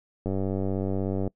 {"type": "click train", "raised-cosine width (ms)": 2, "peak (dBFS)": -16, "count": 99, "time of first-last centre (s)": [0.26, 1.277], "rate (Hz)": 96.4, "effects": ["noise-tail reverb RT60 0.1 s tail -24 dB re dry"]}